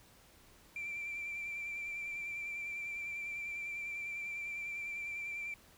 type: tone with vibrato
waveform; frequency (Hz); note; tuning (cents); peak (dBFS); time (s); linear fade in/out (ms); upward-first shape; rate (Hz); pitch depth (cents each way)
sine; 2349; D7; 0; -37; 0.76-5.54; 2; sine; 10; 23
effects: tanh soft clip ceiling -35 dBFS + pink hiss -62 dBFS RMS until 5.77 s